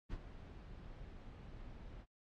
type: noise with ADSR envelope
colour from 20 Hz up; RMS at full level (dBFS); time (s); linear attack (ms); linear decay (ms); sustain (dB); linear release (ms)
brown; -41; 0.09-2.06; 32; 49; -11; 53
effects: low-pass 4000 Hz 12 dB/octave + AAC 48 kbps